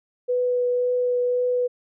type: tone with vibrato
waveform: sine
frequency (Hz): 493.9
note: B4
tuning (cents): 0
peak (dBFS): -19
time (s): 0.28-1.68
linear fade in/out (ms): 20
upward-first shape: triangle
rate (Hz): 1.9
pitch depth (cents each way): 10
effects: none